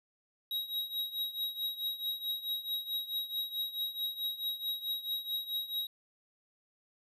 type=tone with tremolo; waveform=square; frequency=3821 Hz; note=A#7; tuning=42 cents sharp; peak=-31 dBFS; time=0.51-5.87 s; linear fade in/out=2 ms; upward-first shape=triangle; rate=4.6 Hz; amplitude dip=85%; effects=resampled to 32000 Hz